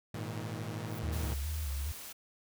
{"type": "chord", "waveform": "sawtooth", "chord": "Ab suspended second", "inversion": "none", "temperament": "equal with one note detuned", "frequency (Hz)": [103.83, 116.54, 158.65], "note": ["Ab2", "Bb2", "Eb3"], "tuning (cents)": [0, 0, 34], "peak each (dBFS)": [-37, -37, -39], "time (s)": [0.14, 1.34], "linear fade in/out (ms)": 5}
{"type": "noise with exponential growth", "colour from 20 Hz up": "violet", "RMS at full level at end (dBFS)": -47, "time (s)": [0.7, 0.99], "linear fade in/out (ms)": 2, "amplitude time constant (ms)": 62}
{"type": "tone with vibrato", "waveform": "sine", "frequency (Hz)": 73.3, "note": "D2", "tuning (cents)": -3, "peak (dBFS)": -33, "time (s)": [1.03, 1.92], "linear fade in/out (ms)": 5, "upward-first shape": "square", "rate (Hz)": 2.4, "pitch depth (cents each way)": 86}
{"type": "noise", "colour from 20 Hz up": "white", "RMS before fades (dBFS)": -46, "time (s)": [1.12, 2.13], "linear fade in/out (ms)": 10}
{"effects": []}